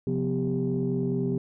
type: tone cluster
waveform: sine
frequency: 133.3 / 178 / 247.6 / 396.3 Hz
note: C3 / F3 / B3 / G4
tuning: +33 / +33 / +5 / +19 cents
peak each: -29 dBFS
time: 0.07-1.38 s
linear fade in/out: 2 ms
effects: tanh soft clip ceiling -17 dBFS